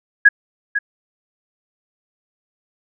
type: tone with echo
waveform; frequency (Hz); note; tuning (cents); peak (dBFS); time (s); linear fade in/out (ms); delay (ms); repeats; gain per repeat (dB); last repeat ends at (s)
sine; 1661.2; G#6; 0; -4; 0.25-0.29; 10; 500; 1; -11; 0.79
effects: none